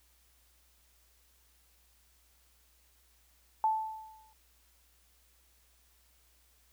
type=tone with exponential decay; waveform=sine; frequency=876 Hz; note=A5; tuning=8 cents flat; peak=-23 dBFS; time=3.64-4.33 s; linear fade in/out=1 ms; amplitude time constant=150 ms; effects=added 60 Hz sine -68 dBFS peak until 6.72 s + white hiss -68 dBFS RMS until 6.72 s